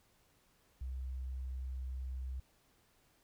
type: tone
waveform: sine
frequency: 64.5 Hz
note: C2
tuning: 24 cents flat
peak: -38 dBFS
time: 0.81-2.4 s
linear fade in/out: 5 ms
effects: pink hiss -71 dBFS RMS until 3.23 s